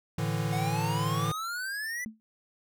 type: chord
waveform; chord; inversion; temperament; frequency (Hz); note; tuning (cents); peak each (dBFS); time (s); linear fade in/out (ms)
square; A suspended fourth; none; equal with one note detuned; 110.7 / 146.83 / 164.81; A2 / D3 / E3; +11 / 0 / 0; -33; 0.18-1.32; 5
type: exponential sweep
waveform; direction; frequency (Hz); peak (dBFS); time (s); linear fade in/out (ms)
square; up; 722 to 2010; -33; 0.52-2.05; 10
type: tone with exponential decay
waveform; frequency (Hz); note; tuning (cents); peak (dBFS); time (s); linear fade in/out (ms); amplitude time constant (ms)
sine; 219.3; A3; -6; -31; 2.06-2.2; 0; 30
effects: none